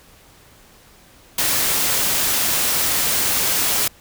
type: noise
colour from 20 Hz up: white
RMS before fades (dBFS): -19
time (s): 1.38-3.88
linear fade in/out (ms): 5
effects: pink hiss -49 dBFS RMS until 4 s